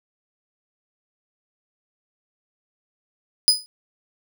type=tone with exponential decay; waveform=35% pulse; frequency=4978 Hz; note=D#8; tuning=in tune; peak=-7 dBFS; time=3.48-3.66 s; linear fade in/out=0 ms; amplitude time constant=38 ms; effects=none